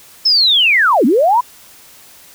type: linear two-way sweep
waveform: sine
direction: down then up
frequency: 5330 to 211.5 to 1018 Hz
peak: -8 dBFS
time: 0.25-1.41 s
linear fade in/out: 10 ms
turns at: 1.05 s
effects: white hiss -42 dBFS RMS until 2.34 s